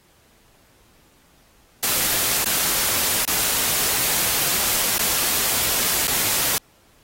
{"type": "noise with dropouts", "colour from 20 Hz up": "white", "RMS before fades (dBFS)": -21, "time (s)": [1.83, 6.58], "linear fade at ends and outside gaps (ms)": 0, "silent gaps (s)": [[2.444, 2.459], [3.25, 3.277], [4.981, 4.993], [6.071, 6.079]], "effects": ["pink hiss -57 dBFS RMS until 7.03 s", "AAC 48 kbps"]}